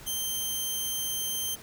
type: tone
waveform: 10% pulse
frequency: 3136 Hz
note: G7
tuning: in tune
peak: -21 dBFS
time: 0.06-1.56 s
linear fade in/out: 20 ms
effects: pink hiss -48 dBFS RMS until 1.62 s